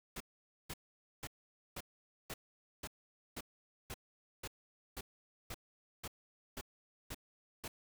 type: noise bursts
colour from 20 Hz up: pink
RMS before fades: -44 dBFS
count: 15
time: 0.16-7.68 s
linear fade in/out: 5 ms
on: 44 ms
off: 490 ms
effects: none